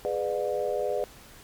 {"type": "chord", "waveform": "sine", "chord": "G# diminished seventh", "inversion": "none", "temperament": "just", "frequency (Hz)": [415.3, 498.4, 598, 717.6], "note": ["G#4", "B4", "D5", "F5"], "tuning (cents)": [0, 16, 31, 47], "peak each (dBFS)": [-31, -30, -30, -35], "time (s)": [0.05, 1.04], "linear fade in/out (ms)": 0, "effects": ["pink hiss -50 dBFS RMS until 1.43 s", "MP3 96 kbps"]}